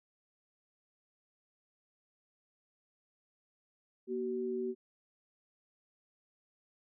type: tone pair together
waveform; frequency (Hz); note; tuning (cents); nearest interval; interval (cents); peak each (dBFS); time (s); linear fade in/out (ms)
sine; 238.2 / 378.1; A#3 / F#4; +38 / +38; minor sixth; 800; -39 / -34; 4.07-4.75; 50
effects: none